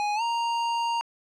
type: tone with pitch glide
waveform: square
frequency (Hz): 830.6 to 932.3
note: G#5 to A#5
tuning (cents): 0 to 0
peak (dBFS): -25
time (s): 0-1.01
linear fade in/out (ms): 0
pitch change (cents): +200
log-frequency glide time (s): 0.15-0.22
effects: low-pass 5000 Hz 12 dB/octave